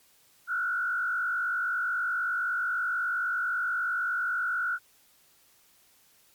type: tone with frequency modulation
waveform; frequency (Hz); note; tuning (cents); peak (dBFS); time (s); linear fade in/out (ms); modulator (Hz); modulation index
sine; 1436; F6; +48; -26; 0.47-4.79; 50; 49.4; 1.4
effects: white hiss -62 dBFS RMS until 6.34 s + MP3 96 kbps